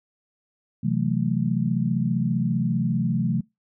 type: chord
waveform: sine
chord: F# half-diminished seventh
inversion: second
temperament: equal with one note detuned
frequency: 129.61 / 164.81 / 185 / 220 Hz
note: C3 / E3 / F#3 / A3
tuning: -16 / 0 / 0 / 0 cents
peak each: -26 dBFS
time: 0.83-3.41 s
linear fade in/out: 10 ms
effects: noise-tail reverb RT60 0.2 s tail -25 dB re dry